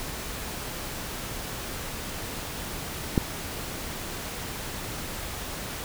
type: click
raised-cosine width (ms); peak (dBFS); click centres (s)
3; -7; 3.178
effects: pink hiss -35 dBFS RMS until 5.84 s